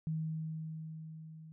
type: tone with level ramp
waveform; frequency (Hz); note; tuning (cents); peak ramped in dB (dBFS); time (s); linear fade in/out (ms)
sine; 158.6; D#3; +33; -32 to -49; 0.07-1.52; 0
effects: none